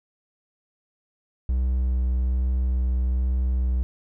triangle tone with vibrato, 63 Hz, B1, 35 cents sharp, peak -18 dBFS, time 1.49-3.83 s, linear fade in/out 0 ms, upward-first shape sine, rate 1.2 Hz, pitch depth 12 cents each way, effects none

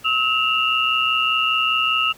sine tone cluster, 1287 / 2721 / 2846 Hz, E6 / F7 / F7, -42 / -46 / +32 cents, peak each -21 dBFS, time 0.04-2.13 s, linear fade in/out 20 ms, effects pink hiss -47 dBFS RMS until 2.17 s + high-pass 60 Hz 12 dB/octave

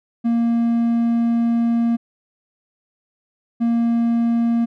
triangle tone pair in turn, 233.1 / 233.1 Hz, A#3 / A#3, 0 / 0 cents, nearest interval unison, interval 0 cents, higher neither, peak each -13 dBFS, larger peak neither, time 0.24-1.97 / 3.6-4.66 s, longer first, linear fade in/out 20 ms, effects none

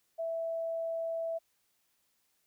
sine tone, 659.3 Hz, E5, in tune, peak -32 dBFS, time 0.18-1.39 s, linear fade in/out 20 ms, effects white hiss -75 dBFS RMS until 2.46 s

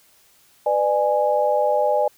sine chord, G# diminished, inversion first, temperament just, 498.4 / 598 / 830.6 Hz, B4 / D5 / G#5, +16 / +31 / 0 cents, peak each -23 / -19 / -21 dBFS, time 0.66-2.08 s, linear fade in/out 5 ms, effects white hiss -56 dBFS RMS until 2.17 s

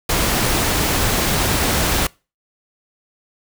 pink noise, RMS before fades -18 dBFS, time 0.09-2.07 s, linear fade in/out 5 ms, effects noise-tail reverb RT60 0.3 s tail -24 dB re dry

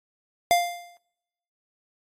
square tone with exponential decay, 698.5 Hz, F5, in tune, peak -15 dBFS, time 0.51-0.97 s, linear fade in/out 0 ms, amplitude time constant 100 ms, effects noise-tail reverb RT60 0.9 s tail -26 dB re dry + AAC 48 kbps

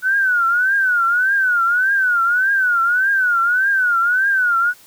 sine tone with vibrato, 1480 Hz, F#6, in tune, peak -13 dBFS, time 0.02-4.74 s, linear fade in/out 50 ms, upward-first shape triangle, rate 1.7 Hz, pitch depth 170 cents each way, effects white hiss -47 dBFS RMS until 4.86 s

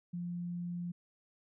sine tone, 174.61 Hz, F3, in tune, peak -36 dBFS, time 0.13-0.92 s, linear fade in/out 10 ms, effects none

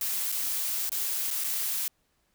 blue noise with dropouts, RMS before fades -30 dBFS, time 0.01-1.88 s, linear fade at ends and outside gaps 2 ms, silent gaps 0.319-0.323 / 0.894-0.918 / 1.305-1.31 / 1.439-1.443 s, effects pink hiss -72 dBFS RMS until 2.34 s

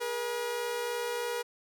sawtooth tone pair together, 417.1 / 480.2 Hz, G#4 / B4, +7 / -49 cents, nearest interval major second, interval 244 cents, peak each -36 / -28 dBFS, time 0-1.43 s, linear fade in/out 20 ms, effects none

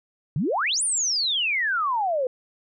sine exponential two-way sweep, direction up then down, 125.6 to 9810 to 490.8 Hz, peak -21 dBFS, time 0.36-2.27 s, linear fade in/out 2 ms, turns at 0.83 s, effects none

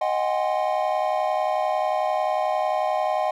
triangle chord, Ab dominant seventh, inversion second, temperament equal with one note detuned, 622.3 / 740 / 811.2 / 1046.5 Hz, Eb5 / Gb5 / Ab5 / C6, 0 / 0 / -41 / 0 cents, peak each -23 / -23 / -26 / -29 dBFS, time 0.01-3.31 s, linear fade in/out 5 ms, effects none

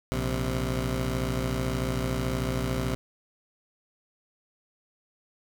15% pulse tone pair together, 58.28 / 130 Hz, A#1 / C3, 0 / -11 cents, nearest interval octave + major second, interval 1389 cents, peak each -23 dBFS, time 0.12-2.95 s, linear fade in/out 0 ms, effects none

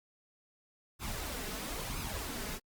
pink noise with flanger, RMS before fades -39 dBFS, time 0.99-2.6 s, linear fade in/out 50 ms, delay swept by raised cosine 0.78 to 4.78 ms, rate 1 Hz, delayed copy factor +0.55, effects Opus 48 kbps

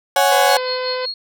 35% pulse chord, C# suspended fourth, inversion none, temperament equal, 554.4 / 740 / 830.6 Hz, C#5 / F#5 / G#5, 0 / 0 / 0 cents, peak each -15 dBFS, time 0.16-0.57 s, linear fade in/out 2 ms
harmonic tone, 508 Hz, B4, 49 cents sharp, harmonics 1 / 2 / 3 / 4 / 5 / 6 / 7 / 8 / 9 / 10, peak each -22 / -28 / -32 / -34 / -36 / -38 / -39 / -40 / -41 / -42 dBFS, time 0.31-1.06 s, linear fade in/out 10 ms
sine tone with tremolo, 4300 Hz, C8, 47 cents sharp, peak -21 dBFS, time 0.49-1.14 s, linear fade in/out 2 ms, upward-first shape sine, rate 5.5 Hz, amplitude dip 95%
effects none

